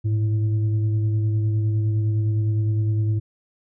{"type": "tone with frequency modulation", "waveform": "sine", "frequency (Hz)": 106.6, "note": "G#2", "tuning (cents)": 46, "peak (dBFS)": -18, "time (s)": [0.04, 3.2], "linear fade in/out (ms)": 20, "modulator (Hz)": 223, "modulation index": 0.33, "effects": []}